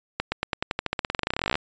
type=accelerating click train; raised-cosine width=0.3 ms; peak=-8 dBFS; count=29; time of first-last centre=0.2-1.555 s; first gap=120 ms; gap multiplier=0.92; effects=resampled to 16000 Hz